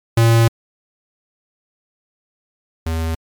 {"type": "tone pair in turn", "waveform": "square", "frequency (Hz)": [115, 81.32], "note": ["A#2", "E2"], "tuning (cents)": [-23, -23], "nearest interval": "tritone", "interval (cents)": 600, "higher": "first", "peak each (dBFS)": [-10, -19], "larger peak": "first", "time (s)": [[0.17, 0.48], [2.86, 3.15]], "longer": "first", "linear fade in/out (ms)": 5, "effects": ["MP3 96 kbps"]}